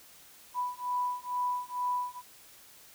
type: beating tone pair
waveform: sine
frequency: 987.8 / 990 Hz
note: B5 / B5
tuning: 0 / +4 cents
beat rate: 2.2 Hz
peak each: -33 / -33 dBFS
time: 0.54-2.22 s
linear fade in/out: 50 ms
effects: white hiss -55 dBFS RMS until 2.94 s